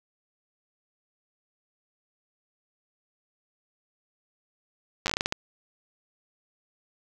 slowing click train, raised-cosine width 0.2 ms, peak -8 dBFS, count 10, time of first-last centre 5.06-5.324 s, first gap 9 ms, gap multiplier 1.28, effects none

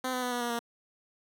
10% pulse tone with pitch steps, 256.8 / 252.2 / 247.8 / 243.4 / 239 / 234.8 Hz, C4 / B3 / B3 / B3 / A#3 / A#3, -32 / +36 / +6 / -25 / +43 / +13 cents, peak -22 dBFS, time 0.04-0.592 s, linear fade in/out 5 ms, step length 92 ms, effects none

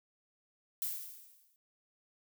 violet noise with exponential decay, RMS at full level -34 dBFS, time 0.82-1.56 s, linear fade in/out 0 ms, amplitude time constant 160 ms, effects none

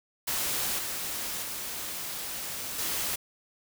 white noise with level steps, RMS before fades -30 / -34 / -36 / -31 dBFS, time 0.27-3.16 s, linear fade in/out 10 ms, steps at 0.78 / 1.42 / 2.78 s, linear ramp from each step 10 ms, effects none

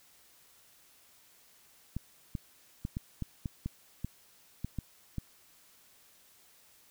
clicks, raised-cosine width 5 ms, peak -22 dBFS, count 11, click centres 1.966 / 2.352 / 2.851 / 2.969 / 3.223 / 3.458 / 3.66 / 4.046 / 4.646 / 4.787 / 5.183 s, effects white hiss -62 dBFS RMS until 6.9 s

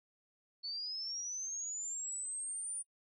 sine linear sweep, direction up, 4414 to 9397 Hz, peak -38 dBFS, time 0.63-2.83 s, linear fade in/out 20 ms, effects noise-tail reverb RT60 0.1 s tail -25 dB re dry

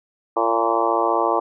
harmonic tone with a mistuned harmonic, 114.5 Hz, A#2, 31 cents flat, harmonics 3 / 4 / 5 / 6 / 7 / 8 / 9 / 10, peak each -25 / -25 / -25 / -25 / -25 / -25 / -25 / -25 dBFS, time 0.36-1.4 s, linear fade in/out 10 ms, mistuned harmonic 7, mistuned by +38 cents, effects none

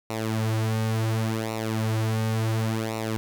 sawtooth tone with flanger, 110.9 Hz, A2, 14 cents sharp, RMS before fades -26 dBFS, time 0.1-3.17 s, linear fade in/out 0 ms, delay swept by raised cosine 0.61 to 6.11 ms, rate 0.7 Hz, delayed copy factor -0.75, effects none

